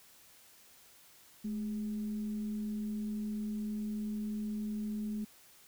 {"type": "tone with frequency modulation", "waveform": "sine", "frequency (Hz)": 212.6, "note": "G#3", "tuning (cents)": 41, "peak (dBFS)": -34, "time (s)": [1.44, 5.25], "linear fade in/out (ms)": 10, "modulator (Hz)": 190, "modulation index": 0.2, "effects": ["white hiss -60 dBFS RMS until 5.67 s"]}